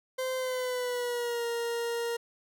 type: tone with pitch glide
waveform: 40% pulse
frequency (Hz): 517 to 468.6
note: C5 to A#4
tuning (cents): -21 to +9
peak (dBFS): -29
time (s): 0.18-2.17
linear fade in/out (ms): 10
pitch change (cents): -170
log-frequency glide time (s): 0.37-1.46
effects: none